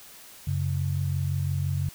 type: tone pair together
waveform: sine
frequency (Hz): 92.71 / 138.59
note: F#2 / C#3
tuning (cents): +4 / 0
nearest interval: perfect fifth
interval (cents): 696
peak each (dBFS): -27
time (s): 0.47-1.89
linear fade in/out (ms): 5
effects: white hiss -48 dBFS RMS until 1.94 s